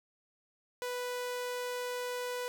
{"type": "tone", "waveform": "sawtooth", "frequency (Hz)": 493.9, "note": "B4", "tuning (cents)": 0, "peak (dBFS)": -31, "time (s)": [0.82, 2.48], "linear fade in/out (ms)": 0, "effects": []}